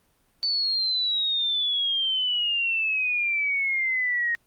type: exponential sweep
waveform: sine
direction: down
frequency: 4538 to 1864.7 Hz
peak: -22 dBFS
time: 0.43-4.35 s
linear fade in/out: 0 ms
effects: pink hiss -66 dBFS RMS until 4.46 s + Opus 32 kbps

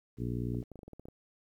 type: harmonic tone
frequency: 60 Hz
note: B1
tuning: 49 cents flat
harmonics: 1 / 2 / 3 / 4 / 5 / 6 / 7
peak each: -41 / -35 / -42 / -39 / -41 / -45 / -45 dBFS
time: 0.17-0.64 s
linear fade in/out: 50 ms
type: clicks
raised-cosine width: 2 ms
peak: -34 dBFS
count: 11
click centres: 0.547 / 0.628 / 0.717 / 0.757 / 0.791 / 0.832 / 0.88 / 0.933 / 0.996 / 1.055 / 1.085 s
effects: 11-bit

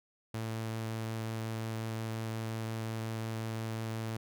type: tone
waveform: sawtooth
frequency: 111.8 Hz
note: A2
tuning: 28 cents sharp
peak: -31 dBFS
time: 0.34-4.17 s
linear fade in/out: 5 ms
effects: none

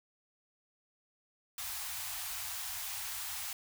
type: band-stop noise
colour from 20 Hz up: white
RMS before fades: -40 dBFS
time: 1.58-3.53 s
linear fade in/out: 2 ms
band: 110 to 670 Hz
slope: 96 dB/octave
effects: none

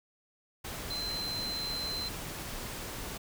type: tone in noise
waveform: sine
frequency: 4087 Hz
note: C8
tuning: 41 cents flat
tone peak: -34 dBFS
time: 0.9-2.09 s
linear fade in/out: 10 ms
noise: pink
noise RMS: -40 dBFS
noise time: 0.64-3.18 s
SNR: +3 dB
effects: none

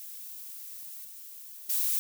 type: noise with level steps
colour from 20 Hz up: violet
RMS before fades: -43 / -46 / -28 dBFS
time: 0-1.99 s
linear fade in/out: 0 ms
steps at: 1.04 / 1.69 s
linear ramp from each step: 10 ms
effects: none

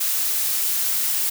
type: noise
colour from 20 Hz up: blue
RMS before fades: -22 dBFS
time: 0-1.3 s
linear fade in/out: 10 ms
effects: none

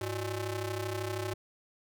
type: ring-modulated tone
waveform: sawtooth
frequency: 237.2 Hz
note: A#3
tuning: 30 cents sharp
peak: -26 dBFS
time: 0.01-1.34 s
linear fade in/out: 5 ms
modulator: 135 Hz
effects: none

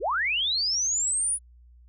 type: linear sweep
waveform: sine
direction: up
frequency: 301.6 to 9956 Hz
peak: -23 dBFS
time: 0-1.39 s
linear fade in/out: 50 ms
effects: added 60 Hz sine -50 dBFS peak until 1.88 s

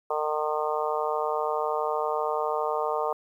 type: harmonic tone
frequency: 152.4 Hz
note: D#3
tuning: 36 cents flat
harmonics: 3 / 4 / 5 / 6 / 7 / 8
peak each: -30 / -31 / -32 / -33 / -33 / -34 dBFS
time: 0.1-3.13 s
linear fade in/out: 5 ms
effects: 10-bit

